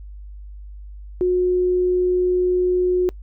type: tone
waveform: sine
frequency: 362.4 Hz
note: F#4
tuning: 36 cents flat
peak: -15 dBFS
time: 1.21-3.09 s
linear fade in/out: 0 ms
effects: noise-tail reverb RT60 0.1 s tail -25 dB re dry + added 50 Hz sine -34 dBFS peak until 3.22 s